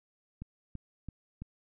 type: click train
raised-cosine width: 5 ms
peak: -28 dBFS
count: 4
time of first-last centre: 0.42-1.42 s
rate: 3 Hz
effects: none